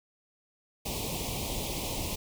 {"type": "band-stop noise", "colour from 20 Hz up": "pink", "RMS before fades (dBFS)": -34, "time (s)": [0.85, 2.16], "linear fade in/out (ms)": 10, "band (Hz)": [1000, 2300], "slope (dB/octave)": 48, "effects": []}